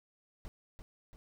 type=noise with echo; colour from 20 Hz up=brown; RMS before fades=-43 dBFS; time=0.45-0.48 s; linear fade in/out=0 ms; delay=340 ms; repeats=2; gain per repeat=-5 dB; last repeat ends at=1.16 s; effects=none